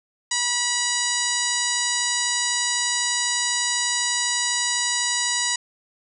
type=harmonic tone with a mistuned harmonic; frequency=972 Hz; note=B5; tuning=28 cents flat; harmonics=1 / 2 / 3 / 4 / 5 / 6 / 7 / 8 / 9; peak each=-32 / -28 / -32 / -29 / -29 / -32 / -27 / -30 / -32 dBFS; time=0.31-5.56 s; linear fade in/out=5 ms; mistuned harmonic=6; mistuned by=-25 cents; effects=none